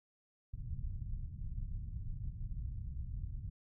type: low-pass noise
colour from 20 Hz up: pink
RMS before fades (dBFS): -41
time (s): 0.53-3.5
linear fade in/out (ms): 10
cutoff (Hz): 130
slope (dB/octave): 24
effects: none